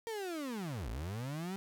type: linear two-way sweep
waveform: 35% pulse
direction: down then up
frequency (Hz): 466.2 to 50.3 to 198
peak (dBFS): -36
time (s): 0.07-1.56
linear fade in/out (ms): 0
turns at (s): 0.89
effects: none